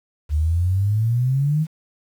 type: exponential sweep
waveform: sine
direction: up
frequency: 72.7 to 161.3 Hz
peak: -16 dBFS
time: 0.29-1.67 s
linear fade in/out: 50 ms
effects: 8-bit

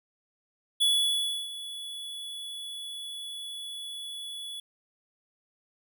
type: tone with ADSR envelope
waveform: square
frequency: 3411 Hz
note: G#7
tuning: 46 cents sharp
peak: -21 dBFS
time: 0.8-4.6 s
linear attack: 19 ms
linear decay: 660 ms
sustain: -16 dB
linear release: 3 ms
effects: none

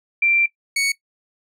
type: tone pair in turn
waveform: sine / sawtooth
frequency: 2358 / 2226 Hz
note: D7 / C#7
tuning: +6 / +7 cents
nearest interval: minor second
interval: 99 cents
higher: first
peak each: -14 dBFS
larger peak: neither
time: 0.22-0.46 / 0.76-0.92 s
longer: first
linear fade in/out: 5 ms
effects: noise-tail reverb RT60 0.1 s tail -19 dB re dry + low-pass 12000 Hz 12 dB/octave

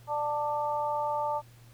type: harmonic tone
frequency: 295.7 Hz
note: D4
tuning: 12 cents sharp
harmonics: 2 / 3 / 4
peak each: -33 / -29 / -37 dBFS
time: 0.07-1.42 s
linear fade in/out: 50 ms
effects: added 118 Hz sine -52 dBFS peak until 1.73 s + pink hiss -60 dBFS RMS until 1.73 s

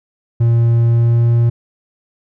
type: tone with pitch glide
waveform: triangle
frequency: 116.8 to 117.68 Hz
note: A#2 to A#2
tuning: +4 to +17 cents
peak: -7 dBFS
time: 0.4-1.5 s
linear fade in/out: 10 ms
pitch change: +13 cents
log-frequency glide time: 0.87-1.29 s
effects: none

